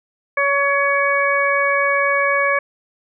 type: harmonic tone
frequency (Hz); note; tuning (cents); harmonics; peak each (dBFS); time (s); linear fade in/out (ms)
562; C#5; +24; 1 / 2 / 3 / 4; -20 / -20 / -20 / -20; 0.37-2.59; 5
effects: none